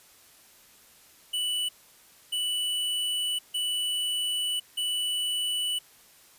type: tone bursts at uneven times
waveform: square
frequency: 2966 Hz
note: F#7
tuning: 4 cents sharp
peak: -27 dBFS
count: 4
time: 1.33-1.69 / 2.32-3.39 / 3.54-4.6 / 4.77-5.79 s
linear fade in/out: 10 ms
effects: white hiss -56 dBFS RMS until 6.38 s + resampled to 32000 Hz